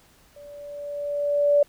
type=tone with level ramp; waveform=sine; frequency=579 Hz; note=D5; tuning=25 cents flat; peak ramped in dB=-42 to -13 dBFS; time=0.36-1.63 s; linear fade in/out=5 ms; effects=pink hiss -57 dBFS RMS until 1.68 s